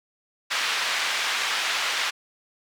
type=band-pass noise; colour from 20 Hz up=pink; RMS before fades=-26 dBFS; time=0.5-2.11 s; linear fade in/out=20 ms; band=1400 to 4500 Hz; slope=12 dB/octave; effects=none